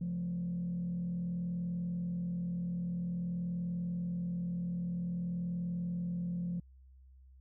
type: tone with frequency modulation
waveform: sine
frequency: 174.61 Hz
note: F3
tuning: in tune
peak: -32 dBFS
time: 0.01-6.6 s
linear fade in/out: 5 ms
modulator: 40.5 Hz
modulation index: 0.38
effects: tanh soft clip ceiling -30 dBFS + added 65 Hz sine -55 dBFS peak until 7.4 s